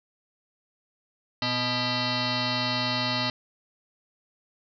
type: tone with frequency modulation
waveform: sine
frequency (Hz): 1975.5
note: B6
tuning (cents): 0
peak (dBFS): -24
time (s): 1.42-3.3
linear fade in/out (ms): 2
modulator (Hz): 371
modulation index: 7.4
effects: none